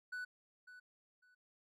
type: tone with echo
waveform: triangle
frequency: 1487 Hz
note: F#6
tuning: 8 cents sharp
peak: -39 dBFS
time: 0.12-0.25 s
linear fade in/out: 10 ms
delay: 550 ms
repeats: 2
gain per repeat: -13 dB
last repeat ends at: 1.35 s
effects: none